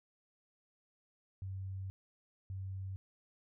sine tone bursts at uneven times, 95.6 Hz, G2, 43 cents flat, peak -39 dBFS, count 2, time 1.42-1.9 / 2.5-2.96 s, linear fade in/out 0 ms, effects none

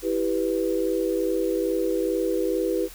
sine chord, E minor, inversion none, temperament equal, 329.6 / 392 / 493.9 Hz, E4 / G4 / B4, 0 / 0 / 0 cents, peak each -26 dBFS, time 0.02-2.89 s, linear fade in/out 50 ms, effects added 41 Hz sine -45 dBFS peak until 2.94 s + white hiss -45 dBFS RMS until 2.94 s

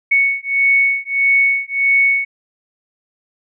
sine beating tone pair, 2217 / 2218.6 Hz, C#7 / C#7, 0 / +1 cents, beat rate 1.6 Hz, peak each -15 dBFS, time 0.11-2.25 s, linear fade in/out 10 ms, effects none

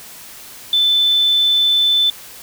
sine tone, 3520 Hz, A7, in tune, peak -11 dBFS, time 0.73-2.1 s, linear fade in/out 2 ms, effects white hiss -37 dBFS RMS until 2.42 s

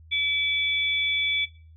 sine tone pair together, 2300 / 3446 Hz, D7 / A7, -37 / -37 cents, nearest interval perfect fifth, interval 700 cents, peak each -25 dBFS, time 0.11-1.46 s, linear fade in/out 20 ms, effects noise-tail reverb RT60 0.4 s tail -17 dB re dry + added 80 Hz sine -47 dBFS peak until 1.76 s

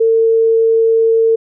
sine tone, 451.8 Hz, A4, 46 cents sharp, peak -8 dBFS, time 0-1.36 s, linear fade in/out 10 ms, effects none

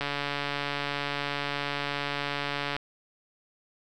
click train, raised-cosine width 0.3 ms, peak -14 dBFS, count 395, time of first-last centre 0.01-2.765 s, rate 143 Hz, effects none

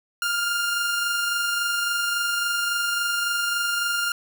sawtooth tone pair together, 1400 / 1423.6 Hz, F6 / F6, +4 / +33 cents, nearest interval unison, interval 29 cents, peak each -19 / -30 dBFS, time 0.22-4.12 s, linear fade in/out 2 ms, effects none

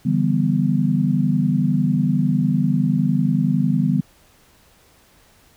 sine chord, E minor seventh, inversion third, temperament equal with one note detuned, 144.81 / 164.81 / 196 / 246.9 Hz, D3 / E3 / G3 / B3, -24 / 0 / 0 / 0 cents, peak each -21 dBFS, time 0.05-4.01 s, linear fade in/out 10 ms, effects pink hiss -54 dBFS RMS until 5.56 s

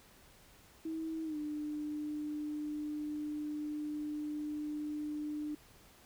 sine tone with pitch glide, 321.1 to 299.6 Hz, E4 to D4, -45 to +35 cents, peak -36 dBFS, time 0.85-5.55 s, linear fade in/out 5 ms, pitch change -120 cents, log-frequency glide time 1.24-1.37 s, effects pink hiss -61 dBFS RMS until 6.05 s

